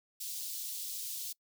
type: high-pass noise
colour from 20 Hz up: white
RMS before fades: -40 dBFS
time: 0.2-1.33 s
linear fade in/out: 10 ms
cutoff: 3500 Hz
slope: 24 dB/octave
effects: noise-tail reverb RT60 0.1 s tail -24 dB re dry